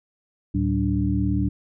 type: tone cluster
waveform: sine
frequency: 74.9 / 112 / 190.7 / 291.2 Hz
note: D2 / A2 / G3 / D4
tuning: +35 / +31 / -47 / -15 cents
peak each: -25 dBFS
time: 0.54-1.49 s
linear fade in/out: 10 ms
effects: none